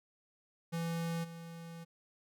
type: tone with level steps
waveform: square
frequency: 167 Hz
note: E3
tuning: 23 cents sharp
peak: -35 / -46 dBFS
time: 0.72-1.85 s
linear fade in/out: 20 ms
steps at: 1.23 s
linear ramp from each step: 20 ms
effects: none